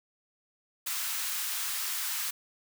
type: high-pass noise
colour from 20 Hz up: white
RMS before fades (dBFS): -33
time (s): 0.86-2.31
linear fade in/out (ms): 10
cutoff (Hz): 1000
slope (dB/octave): 24
effects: none